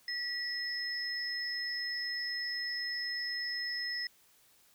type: tone pair together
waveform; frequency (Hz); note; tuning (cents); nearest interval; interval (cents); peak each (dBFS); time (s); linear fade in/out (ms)
sine; 1938 / 5174; B6 / E8; -33 / -33; octave + perfect fourth; 1700; -37 / -36; 0.08-4.07; 2
effects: white hiss -65 dBFS RMS until 4.74 s